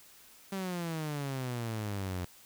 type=exponential sweep; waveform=sawtooth; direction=down; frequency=196.8 to 87.31 Hz; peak=-30 dBFS; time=0.52-2.25 s; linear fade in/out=5 ms; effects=white hiss -57 dBFS RMS until 2.45 s